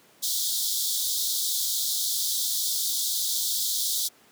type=high-pass noise; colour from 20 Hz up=pink; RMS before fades=-27 dBFS; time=0.22-4.09 s; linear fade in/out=20 ms; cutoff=3400 Hz; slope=96 dB/octave; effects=pink hiss -57 dBFS RMS until 4.31 s + high-pass 200 Hz 12 dB/octave